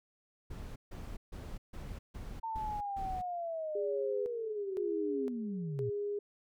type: noise bursts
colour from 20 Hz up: brown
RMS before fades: -43 dBFS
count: 7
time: 0.5-3.22 s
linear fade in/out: 10 ms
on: 260 ms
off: 150 ms
type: linear sweep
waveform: sine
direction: down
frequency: 911 to 109.8 Hz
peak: -35 dBFS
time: 2.43-5.9 s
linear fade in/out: 10 ms
type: tone with tremolo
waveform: sine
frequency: 409.8 Hz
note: G#4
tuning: 23 cents flat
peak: -33 dBFS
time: 3.75-6.19 s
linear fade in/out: 5 ms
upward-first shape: square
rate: 0.98 Hz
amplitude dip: 80%
effects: none